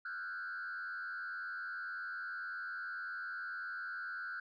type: tone with frequency modulation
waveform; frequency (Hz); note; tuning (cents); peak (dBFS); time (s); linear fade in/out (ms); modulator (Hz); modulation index
sine; 1480; F#6; 0; -38; 0.05-4.4; 5; 90.9; 1.2
effects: tanh soft clip ceiling -37 dBFS